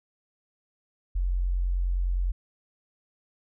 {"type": "tone", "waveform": "sine", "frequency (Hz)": 44.79, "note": "F1", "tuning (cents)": 44, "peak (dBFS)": -23, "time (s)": [1.15, 2.32], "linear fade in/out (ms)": 10, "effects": []}